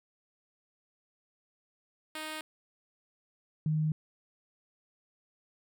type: tone pair in turn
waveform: 5% pulse / sine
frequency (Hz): 311.1 / 155.01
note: D#4 / D#3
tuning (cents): 0 / -6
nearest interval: octave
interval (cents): 1206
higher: first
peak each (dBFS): -26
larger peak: neither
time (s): 2.15-2.41 / 3.66-3.92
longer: neither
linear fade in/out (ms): 2
effects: none